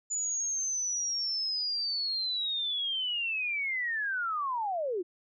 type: linear sweep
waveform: sine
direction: down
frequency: 6990 to 329.4 Hz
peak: -29 dBFS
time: 0.1-5.03 s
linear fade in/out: 20 ms
effects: none